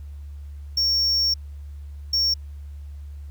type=tone bursts at uneven times; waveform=triangle; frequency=5500 Hz; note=F8; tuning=27 cents flat; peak=-17 dBFS; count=2; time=0.77-1.34 / 2.13-2.34 s; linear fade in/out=5 ms; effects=added 72 Hz sine -34 dBFS peak until 3.3 s + pink hiss -62 dBFS RMS until 3.3 s